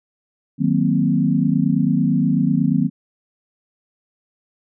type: chord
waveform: sine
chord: C half-diminished seventh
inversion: first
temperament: equal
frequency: 155.56 / 185 / 233.1 / 261.6 Hz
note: Eb3 / Gb3 / Bb3 / C4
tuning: 0 / 0 / 0 / 0 cents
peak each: -20 dBFS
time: 0.58-2.9 s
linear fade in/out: 50 ms
effects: none